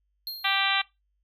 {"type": "tone with exponential decay", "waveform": "square", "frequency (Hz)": 4218, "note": "C8", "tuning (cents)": 13, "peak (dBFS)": -30, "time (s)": [0.27, 0.83], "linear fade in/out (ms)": 1, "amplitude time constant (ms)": 120}
{"type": "harmonic tone", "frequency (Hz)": 392, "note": "G4", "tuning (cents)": 0, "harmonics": [2, 3, 4, 5, 6, 7, 8, 9, 10], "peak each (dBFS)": [-31, -31, -31, -31, -31, -31, -31, -31, -31], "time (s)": [0.44, 0.82], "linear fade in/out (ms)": 10}
{"effects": ["noise-tail reverb RT60 0.2 s tail -20 dB re dry", "added 50 Hz sine -70 dBFS peak until 1.23 s"]}